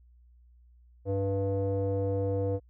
square tone with low-pass filter, 98 Hz, G2, in tune, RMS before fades -29 dBFS, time 1.05-2.6 s, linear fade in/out 50 ms, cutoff 540 Hz, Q 8.9, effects added 60 Hz sine -55 dBFS peak until 2.69 s

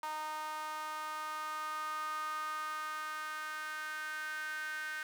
sawtooth tone with high-pass filter sweep, 308.4 Hz, D#4, 15 cents flat, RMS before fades -40 dBFS, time 0.03-5.03 s, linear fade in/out 2 ms, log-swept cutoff 1000 to 1600 Hz, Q 6.6, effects 11-bit

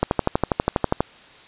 click train, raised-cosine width 1 ms, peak -3 dBFS, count 13, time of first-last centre 0.03-1.006 s, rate 12.3 Hz, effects white hiss -47 dBFS RMS until 1.47 s + resampled to 8000 Hz

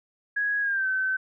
sine tone with pitch glide, 1661.2 to 1532.2 Hz, G#6 to G6, 0 to -40 cents, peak -23 dBFS, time 0.36-1.17 s, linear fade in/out 10 ms, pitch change -140 cents, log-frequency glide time 0.61-0.87 s, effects none

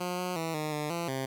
10% pulse tone with pitch steps, 179.1 / 180.9 / 163.2 / 153.2 / 149.9 / 170.1 / 133 Hz, F3 / F#3 / E3 / D#3 / D3 / F3 / C3, +44 / -39 / -17 / -27 / +36 / -45 / +29 cents, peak -23 dBFS, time 0-1.26 s, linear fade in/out 10 ms, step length 180 ms, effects none

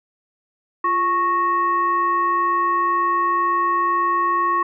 sine tone with frequency modulation, 1103 Hz, C#6, 9 cents flat, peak -16 dBFS, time 0.84-4.63 s, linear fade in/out 5 ms, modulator 756 Hz, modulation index 0.52, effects none

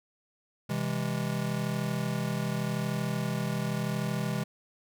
square chord, C augmented, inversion none, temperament just, 130.81 / 163.52 / 204.4 Hz, C3 / E3 / G#3, 0 / -14 / -27 cents, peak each -34 dBFS, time 0.69-4.44 s, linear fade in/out 10 ms, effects none

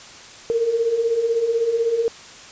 sine beating tone pair, 447.6 / 463.6 Hz, A4 / A#4, +30 / -10 cents, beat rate 16 Hz, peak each -25 / -18 dBFS, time 0.5-2.08 s, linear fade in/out 0 ms, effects white hiss -41 dBFS RMS until 2.51 s + resampled to 16000 Hz

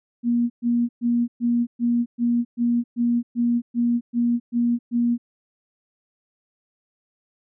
sine tone bursts, 238 Hz, A#3, 36 cents sharp, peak -17 dBFS, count 13, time 0.23-5.18 s, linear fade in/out 50 ms, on 270 ms, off 120 ms, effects none

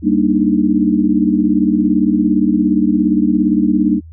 sine chord, Eb major seventh, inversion first, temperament equal, 196 / 233.1 / 293.7 / 311.1 Hz, G3 / Bb3 / D4 / Eb4, 0 / 0 / 0 / 0 cents, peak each -16 dBFS, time 0.02-4.01 s, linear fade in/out 50 ms, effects added 81 Hz sine -33 dBFS peak until 4.12 s

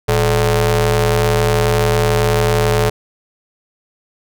sawtooth ring-modulated tone, 158.3 Hz, D#3, 30 cents sharp, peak -5 dBFS, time 0.08-2.9 s, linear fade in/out 10 ms, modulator 273 Hz, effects none

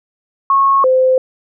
sine tone pair in turn, 1095 / 516.8 Hz, C#6 / C5, -22 / -21 cents, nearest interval octave + minor second, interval 1299 cents, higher first, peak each -8 dBFS, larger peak neither, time 0.5-0.84 / 0.84-1.18 s, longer neither, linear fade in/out 2 ms, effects none

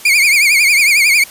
40% pulse tone with vibrato, 2293 Hz, D7, 42 cents flat, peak -7 dBFS, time 0.05-1.24 s, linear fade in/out 5 ms, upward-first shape triangle, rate 11 Hz, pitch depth 150 cents each way, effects white hiss -35 dBFS RMS until 1.3 s + resampled to 32000 Hz

